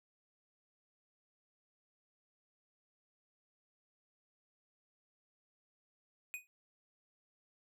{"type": "tone with exponential decay", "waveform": "square", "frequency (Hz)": 2489, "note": "D#7", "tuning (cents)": 0, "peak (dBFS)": -37, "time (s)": [6.34, 6.47], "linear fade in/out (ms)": 0, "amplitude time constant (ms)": 28, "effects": []}